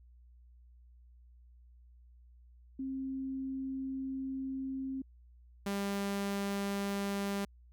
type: tone pair in turn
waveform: sine / sawtooth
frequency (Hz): 266.2 / 199.42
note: C4 / G3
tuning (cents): +30 / +30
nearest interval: perfect fourth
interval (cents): 500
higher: first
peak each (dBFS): -35 / -29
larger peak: second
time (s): 2.79-5.02 / 5.66-7.45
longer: first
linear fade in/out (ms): 5
effects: added 60 Hz sine -56 dBFS peak until 7.72 s